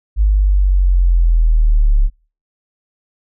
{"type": "linear sweep", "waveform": "sine", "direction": "down", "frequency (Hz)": [51.91, 34.58], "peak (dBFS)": -8, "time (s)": [0.16, 2.1], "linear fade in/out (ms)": 50, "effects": ["noise-tail reverb RT60 0.4 s tail -24 dB re dry"]}